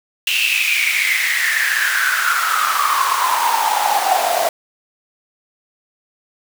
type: noise with high-pass filter sweep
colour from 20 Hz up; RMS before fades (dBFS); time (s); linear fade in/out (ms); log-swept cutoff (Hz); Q
pink; -17; 0.27-4.49; 2; 2800 to 670; 9.4
effects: none